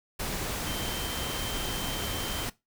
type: tone in noise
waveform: sine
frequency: 3123 Hz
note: G7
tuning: 7 cents flat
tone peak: -38 dBFS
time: 0.66-2.45 s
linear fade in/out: 10 ms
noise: pink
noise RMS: -33 dBFS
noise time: 0.19-2.5 s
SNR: -8 dB
effects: noise-tail reverb RT60 0.2 s tail -19 dB re dry